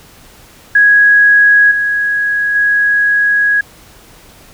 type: tone with level steps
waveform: sine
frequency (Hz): 1661.2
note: G#6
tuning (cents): 0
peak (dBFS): -4 / -11 / -8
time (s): 0.75-3.61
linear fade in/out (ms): 5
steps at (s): 1.71 / 2.55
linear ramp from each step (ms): 5
effects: pink hiss -41 dBFS RMS until 4.53 s